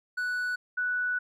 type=tone pair in turn; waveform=triangle / sine; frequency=1480 / 1480 Hz; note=F#6 / F#6; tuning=0 / 0 cents; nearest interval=unison; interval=0 cents; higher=neither; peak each=-26 dBFS; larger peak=neither; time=0.17-0.56 / 0.77-1.19 s; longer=second; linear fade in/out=10 ms; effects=none